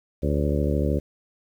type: harmonic tone with a mistuned harmonic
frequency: 73.2 Hz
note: D2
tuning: 5 cents flat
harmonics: 1 / 2 / 3 / 4 / 5 / 6 / 7 / 8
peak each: -24 / -27 / -29 / -30 / -31 / -32 / -32 / -33 dBFS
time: 0.22-1 s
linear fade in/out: 20 ms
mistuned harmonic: 8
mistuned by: -43 cents
effects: 9-bit